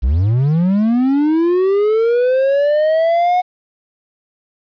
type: linear sweep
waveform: triangle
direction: up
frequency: 55 to 733 Hz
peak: -9 dBFS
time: 0.02-3.42 s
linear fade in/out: 20 ms
effects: resampled to 11025 Hz + 8-bit